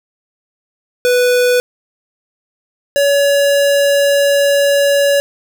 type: tone pair in turn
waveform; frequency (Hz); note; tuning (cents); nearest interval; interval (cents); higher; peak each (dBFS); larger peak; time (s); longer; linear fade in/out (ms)
square; 493.9 / 565.2; B4 / C#5; 0 / +34; major second; 234; second; -10; neither; 1.05-1.6 / 2.96-5.2; second; 0
effects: none